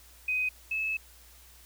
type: tone pair in turn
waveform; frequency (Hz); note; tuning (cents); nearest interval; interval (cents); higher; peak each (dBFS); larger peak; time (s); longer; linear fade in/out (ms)
sine; 2508 / 2599; D#7 / E7; +13 / -25; minor second; 62; second; -26 / -28; first; 0.28-0.49 / 0.71-0.97; second; 5
effects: added 60 Hz sine -56 dBFS peak until 1.65 s + white hiss -56 dBFS RMS until 1.65 s